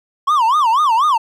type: tone with vibrato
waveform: triangle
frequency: 1046.5 Hz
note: C6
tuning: in tune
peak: -9 dBFS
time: 0.27-1.18 s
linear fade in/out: 10 ms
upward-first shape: sine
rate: 4.1 Hz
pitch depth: 290 cents each way
effects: none